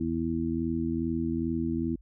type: harmonic tone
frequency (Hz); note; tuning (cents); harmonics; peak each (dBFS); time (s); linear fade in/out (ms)
82.41; E2; 0; 1 / 2 / 3 / 4; -36 / -35 / -30 / -31; 0-1.96; 10
effects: added 50 Hz sine -51 dBFS peak until 2.01 s